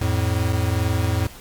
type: tone pair together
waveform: square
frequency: 85.98 / 108.2 Hz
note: F2 / A2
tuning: -27 / -29 cents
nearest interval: major third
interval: 398 cents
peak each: -22 dBFS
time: 0.01-1.27 s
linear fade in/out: 5 ms
effects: pink hiss -42 dBFS RMS until 1.4 s + MP3 96 kbps